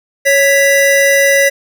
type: tone pair together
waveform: square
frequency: 554.4 / 1975.5 Hz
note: C#5 / B6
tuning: 0 / 0 cents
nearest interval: octave + minor seventh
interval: 2200 cents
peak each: -11 dBFS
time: 0.25-1.5 s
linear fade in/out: 20 ms
effects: none